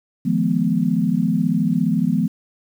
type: chord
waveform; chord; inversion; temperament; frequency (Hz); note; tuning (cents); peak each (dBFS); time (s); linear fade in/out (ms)
sine; F half-diminished seventh; third; equal with one note detuned; 155.56 / 174.61 / 212.4 / 246.9; Eb3 / F3 / Ab3 / Cb4; 0 / 0 / +39 / 0; -25 / -20 / -21 / -21; 0.25-2.28; 10
effects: 8-bit